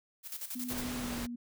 blue noise with tremolo, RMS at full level -39 dBFS, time 0.23-0.84 s, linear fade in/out 50 ms, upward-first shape square, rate 11 Hz, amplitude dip 70%
sine tone with pitch glide, 247.6 to 239.7 Hz, B3 to A#3, +5 to +48 cents, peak -37 dBFS, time 0.55-1.36 s, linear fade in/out 10 ms, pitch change -57 cents, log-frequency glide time 0.96-1.18 s
pink noise, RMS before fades -40 dBFS, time 0.69-1.27 s, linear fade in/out 20 ms
effects none

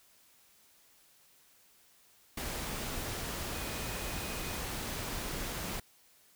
sine tone in noise, 2489 Hz, D#7, in tune, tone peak -49 dBFS, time 3.55-4.58 s, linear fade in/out 5 ms, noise pink, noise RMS -38 dBFS, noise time 2.37-5.8 s, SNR -14 dB, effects white hiss -64 dBFS RMS until 6.35 s

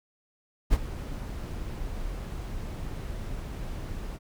brown noise with ADSR envelope, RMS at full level -21 dBFS, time 0.7-4.19 s, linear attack 32 ms, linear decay 38 ms, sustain -14 dB, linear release 42 ms, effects none

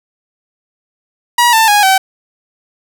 sawtooth tone with pitch steps, 960 / 890.6 / 826.1 / 766.4 Hz, B5 / A5 / G#5 / G5, -49 / +21 / -9 / -39 cents, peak -3 dBFS, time 1.38-1.98 s, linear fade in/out 5 ms, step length 150 ms, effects none

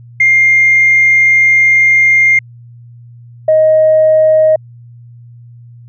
sine tone pair in turn, 2113 / 626.4 Hz, C7 / D#5, +16 / +11 cents, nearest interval octave + major sixth, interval 2105 cents, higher first, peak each -4 dBFS, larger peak neither, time 0.2-2.39 / 3.48-4.56 s, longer first, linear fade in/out 5 ms, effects tanh soft clip ceiling 0 dBFS + added 119 Hz sine -33 dBFS peak until 5.88 s

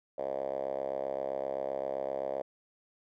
5% pulse tone with band-pass filter, 67.7 Hz, C#2, 40 cents flat, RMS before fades -35 dBFS, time 0.18-2.42 s, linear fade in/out 5 ms, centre 580 Hz, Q 5.4, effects none

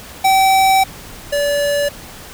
square tone pair in turn, 769 / 576.1 Hz, G5 / D5, -33 / -33 cents, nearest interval perfect fourth, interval 500 cents, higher first, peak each -10 / -15 dBFS, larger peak first, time 0.24-0.84 / 1.32-1.89 s, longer first, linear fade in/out 10 ms, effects pink hiss -35 dBFS RMS until 2.33 s

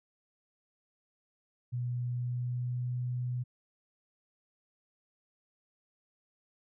sine tone with pitch glide, 122.5 to 123.99 Hz, B2 to B2, -14 to +7 cents, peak -31 dBFS, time 1.72-3.44 s, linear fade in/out 20 ms, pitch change +21 cents, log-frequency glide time 2.03-2.99 s, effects none

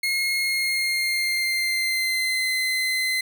30% pulse tone with pitch glide, 2154 to 2050 Hz, C7 to C7, +50 to -36 cents, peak -19 dBFS, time 0.03-3.21 s, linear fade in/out 5 ms, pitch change -86 cents, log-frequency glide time 0.4-2.51 s, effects 10-bit

